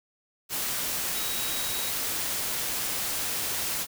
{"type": "tone in noise", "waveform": "sine", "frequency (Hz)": 3835, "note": "A#7", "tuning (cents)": 48, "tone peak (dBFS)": -37, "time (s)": [1.13, 1.93], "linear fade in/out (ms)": 50, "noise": "white", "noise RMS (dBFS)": -30, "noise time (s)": [0.49, 3.87], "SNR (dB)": -10, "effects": []}